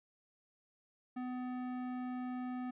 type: tone with hard clipping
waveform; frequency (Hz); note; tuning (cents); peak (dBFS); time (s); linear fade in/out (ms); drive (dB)
sine; 251.1; B3; +29; -40; 1.16-2.71; 10; 17
effects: low-pass 2000 Hz 12 dB/octave